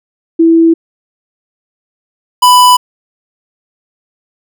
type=tone pair in turn; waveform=sine / square; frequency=329.6 / 993.4 Hz; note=E4 / B5; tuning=0 / +10 cents; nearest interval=octave + perfect fifth; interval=1910 cents; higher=second; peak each=-3 dBFS; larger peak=neither; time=0.39-0.74 / 2.42-2.77 s; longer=neither; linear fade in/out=10 ms; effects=none